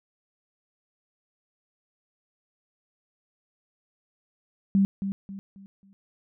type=tone with echo; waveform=sine; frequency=196 Hz; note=G3; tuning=in tune; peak=-17 dBFS; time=4.75-4.85 s; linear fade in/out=0 ms; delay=270 ms; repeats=4; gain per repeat=-9 dB; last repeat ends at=5.93 s; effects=none